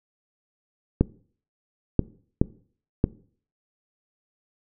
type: clicks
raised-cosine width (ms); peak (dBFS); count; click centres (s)
3; -4; 4; 1.01 / 1.993 / 2.415 / 3.041
effects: noise-tail reverb RT60 0.5 s tail -21 dB re dry